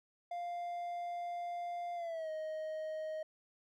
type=tone with pitch glide; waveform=triangle; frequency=698.5 to 625.9 Hz; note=F5 to D#5; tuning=0 to +10 cents; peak=-36 dBFS; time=0.31-3.23 s; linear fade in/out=5 ms; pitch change=-190 cents; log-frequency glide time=1.95-2.3 s; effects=none